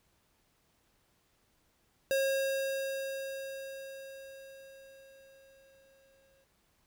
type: tone with exponential decay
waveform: square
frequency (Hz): 541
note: C#5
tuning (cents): -42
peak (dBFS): -27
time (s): 2.11-6.44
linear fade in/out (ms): 0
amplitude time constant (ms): 940
effects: pink hiss -72 dBFS RMS until 6.86 s

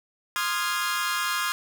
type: chord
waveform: sawtooth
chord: F minor seventh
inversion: second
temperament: equal with one note detuned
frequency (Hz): 1046.5 / 1233.1 / 1396.9 / 1661.2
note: C6 / Eb6 / F6 / Ab6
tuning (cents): 0 / -16 / 0 / 0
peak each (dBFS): -27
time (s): 0.36-1.52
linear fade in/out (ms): 0
effects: none

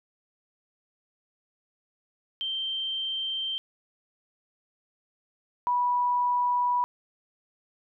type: tone pair in turn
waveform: sine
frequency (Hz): 3136 / 979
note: G7 / B5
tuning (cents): 0 / -15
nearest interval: octave + minor sixth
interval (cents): 2015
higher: first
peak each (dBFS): -28 / -22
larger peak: second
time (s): 2.41-3.58 / 5.67-6.84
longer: neither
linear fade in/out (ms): 0
effects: none

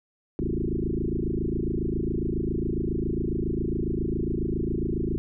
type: tone with frequency modulation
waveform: sine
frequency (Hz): 196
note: G3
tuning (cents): 0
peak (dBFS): -24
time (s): 0.39-5.18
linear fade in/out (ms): 0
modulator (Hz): 27.3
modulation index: 6.9
effects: none

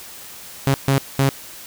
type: tone bursts at uneven times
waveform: sawtooth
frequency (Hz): 136.6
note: C#3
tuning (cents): -25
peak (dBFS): -10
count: 3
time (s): 0.67-0.74 / 0.88-0.98 / 1.19-1.29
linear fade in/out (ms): 0
effects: white hiss -38 dBFS RMS until 1.66 s

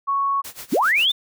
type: tone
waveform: sine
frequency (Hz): 1108.7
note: C#6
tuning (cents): 0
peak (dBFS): -18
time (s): 0.07-0.42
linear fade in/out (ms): 20
type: noise with tremolo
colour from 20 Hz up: white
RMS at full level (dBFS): -34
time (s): 0.44-1.12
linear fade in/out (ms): 10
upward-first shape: sine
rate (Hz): 7.5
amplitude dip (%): 90
type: linear sweep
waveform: sine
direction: up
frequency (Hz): 163.2 to 3673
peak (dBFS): -15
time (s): 0.72-1.12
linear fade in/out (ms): 10
effects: none

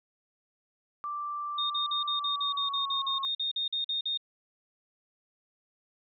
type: tone with pitch glide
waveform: sine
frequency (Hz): 1174.7 to 1089.7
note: D6 to C#6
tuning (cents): 0 to -30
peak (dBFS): -32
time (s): 1.04-3.25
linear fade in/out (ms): 0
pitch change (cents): -130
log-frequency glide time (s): 2.09-3.06
type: tone bursts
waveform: sine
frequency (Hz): 3680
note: A#7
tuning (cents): -23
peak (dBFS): -28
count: 16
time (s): 1.58-4.175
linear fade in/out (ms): 5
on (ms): 120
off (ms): 45
effects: none

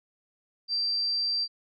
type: tone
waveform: sine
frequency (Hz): 4699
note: D8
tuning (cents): 0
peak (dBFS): -25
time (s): 0.68-1.48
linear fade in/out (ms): 50
effects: none

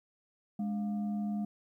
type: tone with frequency modulation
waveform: sine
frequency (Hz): 207.7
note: G#3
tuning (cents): 0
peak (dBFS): -31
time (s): 0.59-1.45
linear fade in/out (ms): 5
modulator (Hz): 496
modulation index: 0.36
effects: 12-bit

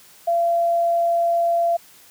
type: tone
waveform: sine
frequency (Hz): 682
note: F5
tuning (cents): -41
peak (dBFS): -16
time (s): 0.27-1.77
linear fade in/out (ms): 10
effects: white hiss -49 dBFS RMS until 2.1 s + high-pass 60 Hz 12 dB/octave

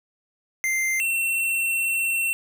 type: tone pair in turn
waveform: square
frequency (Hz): 2089 / 2709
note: C7 / E7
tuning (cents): -3 / +47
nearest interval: major third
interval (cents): 450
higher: second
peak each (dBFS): -22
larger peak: neither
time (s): 0.64-1 / 1-2.33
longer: second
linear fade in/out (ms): 0
effects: none

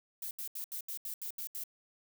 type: noise bursts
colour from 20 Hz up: violet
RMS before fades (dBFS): -40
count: 9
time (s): 0.22-1.638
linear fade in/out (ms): 2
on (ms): 90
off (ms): 76
effects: none

